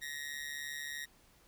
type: tone with amplitude modulation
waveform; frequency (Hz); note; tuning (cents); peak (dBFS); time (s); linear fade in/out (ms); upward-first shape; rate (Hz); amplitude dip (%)
sawtooth; 1877; A#6; +11; -33; 0.01-1.06; 20; sine; 143; 75
effects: pink hiss -65 dBFS RMS until 1.47 s